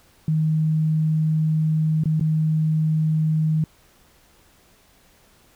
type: tone with dropouts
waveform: sine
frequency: 156.7 Hz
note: D#3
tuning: 13 cents sharp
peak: -17 dBFS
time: 0.28-3.64 s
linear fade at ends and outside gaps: 2 ms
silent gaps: 2.037-2.056 / 2.197-2.209 s
effects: pink hiss -56 dBFS RMS until 5.55 s